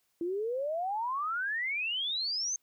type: exponential sweep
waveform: sine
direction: up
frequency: 330 to 6440 Hz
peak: -30 dBFS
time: 0.21-2.56 s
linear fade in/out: 2 ms
effects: white hiss -75 dBFS RMS until 2.62 s